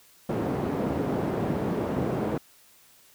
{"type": "band-pass noise", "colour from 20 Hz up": "white", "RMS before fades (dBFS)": -28, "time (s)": [0.29, 2.38], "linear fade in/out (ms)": 5, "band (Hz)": [110, 410], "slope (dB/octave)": 12, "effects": ["white hiss -57 dBFS RMS until 3.14 s"]}